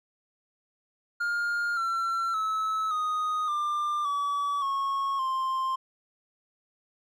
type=tone with pitch steps; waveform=triangle; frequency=1412 / 1353.7 / 1297.8 / 1244.2 / 1192.8 / 1143.6 / 1096.4 / 1051.1 Hz; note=F6 / E6 / E6 / D#6 / D6 / D6 / C#6 / C6; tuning=+19 / +46 / -27 / 0 / +27 / -46 / -19 / +8 cents; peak=-24 dBFS; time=1.2-5.76 s; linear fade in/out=10 ms; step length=570 ms; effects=none